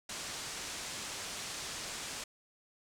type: low-pass noise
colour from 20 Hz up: white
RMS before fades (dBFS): -42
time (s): 0.09-2.24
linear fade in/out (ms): 5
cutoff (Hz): 8200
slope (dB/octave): 24
effects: none